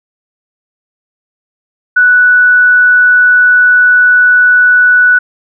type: tone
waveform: sine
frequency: 1480 Hz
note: F#6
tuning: in tune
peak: -3 dBFS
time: 1.96-5.19 s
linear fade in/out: 10 ms
effects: none